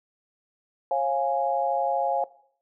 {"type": "chord", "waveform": "sine", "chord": "Db major", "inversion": "none", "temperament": "equal with one note detuned", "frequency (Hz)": [542.6, 698.5, 830.6], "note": ["Db5", "F5", "Ab5"], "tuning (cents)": [-37, 0, 0], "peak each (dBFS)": -26, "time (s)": [0.91, 2.24], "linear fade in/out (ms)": 2, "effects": ["noise-tail reverb RT60 0.6 s tail -20 dB re dry"]}